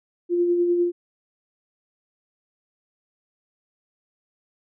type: tone with tremolo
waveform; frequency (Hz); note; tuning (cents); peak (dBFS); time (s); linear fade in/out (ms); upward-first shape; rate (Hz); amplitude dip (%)
sine; 349.2; F4; 0; -16; 0.29-0.92; 50; sine; 10; 35
effects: none

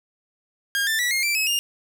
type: tone with pitch steps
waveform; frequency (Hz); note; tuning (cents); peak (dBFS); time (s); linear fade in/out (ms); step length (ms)
sawtooth; 1619 / 1775.8 / 1947.7 / 2136 / 2343 / 2570 / 2819; G#6 / A6 / B6 / C7 / D7 / E7 / F7; -45 / +15 / -25 / +35 / -5 / -45 / +16; -17; 0.75-1.59; 0; 120
effects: none

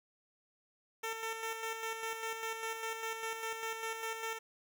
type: tone with tremolo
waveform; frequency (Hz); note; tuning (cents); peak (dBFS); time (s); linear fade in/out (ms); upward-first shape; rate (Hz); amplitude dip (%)
10% pulse; 449.2; A4; +36; -28; 1.03-4.39; 10; square; 5; 45
effects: none

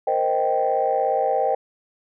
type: chord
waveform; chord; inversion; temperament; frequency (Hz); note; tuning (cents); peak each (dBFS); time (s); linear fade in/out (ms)
sine; C minor seventh; third; equal with one note detuned; 466.2 / 523.3 / 622.3 / 781.7; Bb4 / C5 / Eb5 / G5; 0 / 0 / 0 / -5; -26 / -23 / -24 / -21; 0.07-1.55; 5
effects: tanh soft clip ceiling -10 dBFS

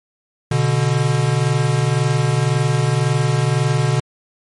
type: tone pair together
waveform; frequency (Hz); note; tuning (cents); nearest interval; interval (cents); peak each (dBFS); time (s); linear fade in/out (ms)
square; 123.47 / 145.35; B2 / D3; 0 / -18; minor third; 282; -18 / -18; 0.51-4; 5
effects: MP3 48 kbps

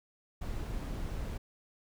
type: noise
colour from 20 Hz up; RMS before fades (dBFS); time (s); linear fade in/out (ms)
brown; -37; 0.41-1.38; 10
effects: none

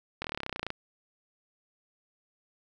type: slowing click train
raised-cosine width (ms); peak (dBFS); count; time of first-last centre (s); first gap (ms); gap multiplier
0.3; -17; 17; 0.22-0.704; 24; 1.03
effects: none

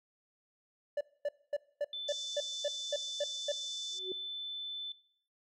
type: tone bursts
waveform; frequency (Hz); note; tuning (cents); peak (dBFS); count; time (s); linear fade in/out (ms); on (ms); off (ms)
triangle; 582; D5; -16; -28; 10; 0.97-3.52; 5; 39; 240
type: tone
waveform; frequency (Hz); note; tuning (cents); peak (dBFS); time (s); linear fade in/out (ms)
sine; 3520; A7; 0; -37; 1.93-4.92; 2
type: band-pass noise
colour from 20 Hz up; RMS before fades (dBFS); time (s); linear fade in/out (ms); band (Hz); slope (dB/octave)
white; -47; 2.08-3.99; 2; 4800 to 6800; 48
type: tone with exponential growth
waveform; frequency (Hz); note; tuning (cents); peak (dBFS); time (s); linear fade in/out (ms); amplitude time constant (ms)
sine; 373.7; F#4; +17; -33; 3.9-4.12; 2; 46
effects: noise-tail reverb RT60 0.7 s tail -22 dB re dry

